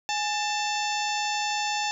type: harmonic tone with a mistuned harmonic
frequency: 888 Hz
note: A5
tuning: 16 cents sharp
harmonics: 1 / 2 / 3 / 4 / 5 / 6 / 7 / 8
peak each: -28 / -35 / -33 / -35 / -38 / -36 / -39 / -39 dBFS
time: 0.09-1.91 s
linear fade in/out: 0 ms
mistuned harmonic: 1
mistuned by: -110 cents
effects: 10-bit